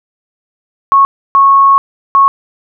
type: tone bursts at uneven times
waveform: sine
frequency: 1100 Hz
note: C#6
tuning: 14 cents flat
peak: -3 dBFS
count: 3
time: 0.92-1.05 / 1.35-1.78 / 2.15-2.28 s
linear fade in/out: 0 ms
effects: none